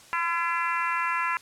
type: harmonic tone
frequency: 339.1 Hz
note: E4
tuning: 49 cents sharp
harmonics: 3 / 4 / 5 / 6 / 7 / 8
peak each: -28 / -30 / -32 / -34 / -35 / -36 dBFS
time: 0.13-1.37 s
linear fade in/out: 0 ms
effects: white hiss -51 dBFS RMS until 1.41 s + low-pass 9000 Hz 12 dB/octave